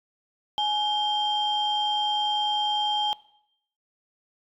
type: tone pair together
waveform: sine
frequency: 841 / 3175 Hz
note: G#5 / G7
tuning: +22 / +21 cents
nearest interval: octave + major seventh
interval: 2299 cents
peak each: -24 dBFS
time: 0.58-3.13 s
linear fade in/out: 0 ms
effects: noise-tail reverb RT60 0.7 s tail -19 dB re dry + tanh soft clip ceiling -17 dBFS